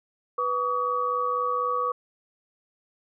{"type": "tone cluster", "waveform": "sine", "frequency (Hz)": [494.2, 1139, 1243], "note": ["B4", "C#6", "D#6"], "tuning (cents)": [1, 47, -2], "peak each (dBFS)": [-30, -25, -31], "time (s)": [0.38, 1.92], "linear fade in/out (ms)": 5, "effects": []}